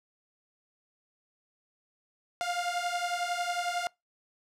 sawtooth beating tone pair, 698.5 / 709.5 Hz, F5 / F5, 0 / +27 cents, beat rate 11 Hz, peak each -29 dBFS, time 2.41-3.87 s, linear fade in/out 0 ms, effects noise-tail reverb RT60 0.2 s tail -25 dB re dry + low-pass 9000 Hz 12 dB/octave

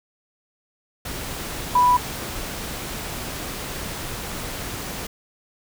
sine tone in noise, 987.8 Hz, B5, in tune, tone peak -13 dBFS, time 1.75-1.97 s, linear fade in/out 5 ms, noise pink, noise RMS -31 dBFS, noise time 1.05-5.07 s, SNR +15 dB, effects none

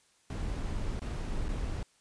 brown noise with dropouts, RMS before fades -34 dBFS, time 0.3-1.83 s, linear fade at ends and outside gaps 1 ms, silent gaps 0.995-1.018 / 1.483-1.489 s, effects white hiss -67 dBFS RMS until 2 s + resampled to 22050 Hz

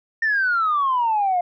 sine exponential sweep, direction down, 1825 to 696 Hz, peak -16 dBFS, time 0.22-1.41 s, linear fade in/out 5 ms, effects tanh soft clip ceiling -13 dBFS

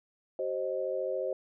sine tone cluster, 381.6 / 529 / 623 Hz, G4 / C5 / D#5, -47 / +19 / +2 cents, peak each -36 / -32 / -36 dBFS, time 0.39-1.33 s, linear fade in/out 2 ms, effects none

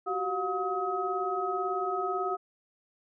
sine tone cluster, 364.6 / 382.7 / 718 / 1271 Hz, F#4 / G4 / F5 / D#6, -25 / -42 / +48 / +36 cents, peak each -39 / -33 / -33 / -32 dBFS, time 0.06-2.37 s, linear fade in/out 20 ms, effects none

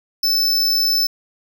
square tone, 5274 Hz, E8, in tune, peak -15 dBFS, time 0.23-1.07 s, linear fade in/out 5 ms, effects none

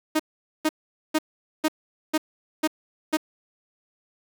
sawtooth tone bursts, 311.1 Hz, D#4, in tune, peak -15 dBFS, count 7, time 0.15-3.172 s, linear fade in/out 10 ms, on 46 ms, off 450 ms, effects 8-bit

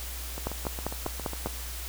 two click trains, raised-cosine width 1 ms, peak -15 / -22 dBFS, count 6 / 9, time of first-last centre 0.47-1.46 / 0.38-1.47 s, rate 5.05 / 7.34 Hz, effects added 60 Hz sine -37 dBFS peak until 1.88 s + white hiss -40 dBFS RMS until 1.88 s

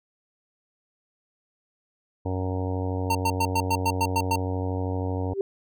harmonic tone, 92.8 Hz, F#2, 6 cents sharp, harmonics 1 / 2 / 3 / 4 / 5 / 6 / 7 / 8 / 9 / 10, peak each -27 / -40 / -32 / -40 / -34 / -39 / -42 / -40 / -43 / -41 dBFS, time 2.25-5.34 s, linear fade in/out 10 ms
square tone bursts, 909 Hz, A#5, 44 cents flat, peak -22 dBFS, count 9, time 3.1-4.359 s, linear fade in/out 5 ms, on 51 ms, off 100 ms
sine tone with exponential growth, 392 Hz, G4, in tune, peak -18 dBFS, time 5.28-5.41 s, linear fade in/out 1 ms, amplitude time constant 28 ms
effects none

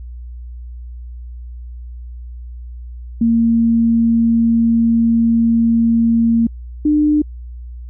sine tone pair in turn, 230 / 299.9 Hz, A#3 / D4, -23 / +36 cents, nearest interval perfect fourth, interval 459 cents, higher second, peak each -10 dBFS, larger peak neither, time 3.21-6.47 / 6.85-7.22 s, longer first, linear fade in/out 5 ms, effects added 60 Hz sine -28 dBFS peak until 7.89 s

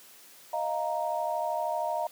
sine chord, Eb suspended second, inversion none, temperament equal with one note detuned, 622.3 / 695.2 / 932.3 Hz, Eb5 / F5 / Bb5, 0 / -8 / 0 cents, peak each -32 dBFS, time 0.53-2.07 s, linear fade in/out 5 ms, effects white hiss -53 dBFS RMS until 2.11 s + high-pass 200 Hz 12 dB/octave

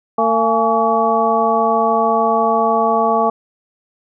harmonic tone with a mistuned harmonic, 226.5 Hz, A#3, 50 cents flat, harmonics 1 / 2 / 3 / 4 / 5, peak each -22 / -19 / -17 / -18 / -18 dBFS, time 0.18-3.3 s, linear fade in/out 5 ms, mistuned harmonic 4, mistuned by -120 cents, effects none

